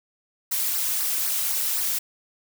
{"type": "noise with flanger", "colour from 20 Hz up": "blue", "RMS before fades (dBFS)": -25, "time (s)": [0.51, 1.99], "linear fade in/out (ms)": 10, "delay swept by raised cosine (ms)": [0.28, 2.78], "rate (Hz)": 3.9, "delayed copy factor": -0.7, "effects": []}